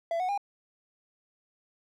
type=tone with pitch steps; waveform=triangle; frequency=671 / 736 / 807.2 Hz; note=E5 / F#5 / G#5; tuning=+31 / -9 / -49 cents; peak=-25 dBFS; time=0.11-0.377 s; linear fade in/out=2 ms; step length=89 ms; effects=none